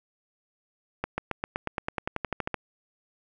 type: accelerating click train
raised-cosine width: 0.5 ms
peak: -13 dBFS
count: 16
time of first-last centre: 1.04-2.543 s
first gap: 140 ms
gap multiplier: 0.95
effects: none